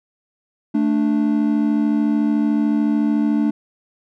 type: tone pair together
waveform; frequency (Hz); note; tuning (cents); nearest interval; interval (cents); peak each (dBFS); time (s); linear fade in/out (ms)
triangle; 220 / 293.7; A3 / D4; 0 / 0; perfect fourth; 500; -16; 0.74-3.51; 10
effects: none